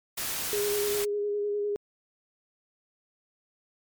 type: noise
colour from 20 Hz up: white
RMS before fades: -32 dBFS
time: 0.17-1.05 s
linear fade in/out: 10 ms
type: tone with vibrato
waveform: sine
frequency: 411.8 Hz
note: G#4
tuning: 15 cents flat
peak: -26 dBFS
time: 0.53-1.76 s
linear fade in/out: 0 ms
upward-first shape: square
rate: 9.9 Hz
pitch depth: 15 cents each way
effects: MP3 96 kbps